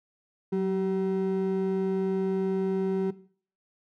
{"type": "ring-modulated tone", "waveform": "triangle", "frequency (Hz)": 285.5, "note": "D4", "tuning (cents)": -49, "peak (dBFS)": -19, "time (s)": [0.52, 3.11], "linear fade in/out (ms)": 10, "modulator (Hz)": 98.4, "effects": ["noise-tail reverb RT60 0.5 s tail -18 dB re dry"]}